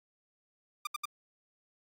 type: tone bursts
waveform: sawtooth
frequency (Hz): 1200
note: D6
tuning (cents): +37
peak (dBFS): -29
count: 3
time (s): 0.85-1.055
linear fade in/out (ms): 5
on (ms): 21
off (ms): 71
effects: AAC 48 kbps